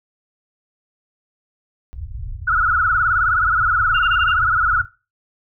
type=low-pass noise; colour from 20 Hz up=pink; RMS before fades=-30 dBFS; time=1.93-4.85 s; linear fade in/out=0 ms; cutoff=120 Hz; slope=96 dB/octave
type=tone with vibrato; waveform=sine; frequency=1380 Hz; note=F6; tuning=21 cents flat; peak=-14 dBFS; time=2.47-4.82 s; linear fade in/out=10 ms; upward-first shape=triangle; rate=19 Hz; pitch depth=160 cents each way
type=tone bursts; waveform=sine; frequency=2794 Hz; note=F7; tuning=in tune; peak=-20 dBFS; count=5; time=3.94-4.326 s; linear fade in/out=10 ms; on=54 ms; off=29 ms
effects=noise-tail reverb RT60 0.3 s tail -17 dB re dry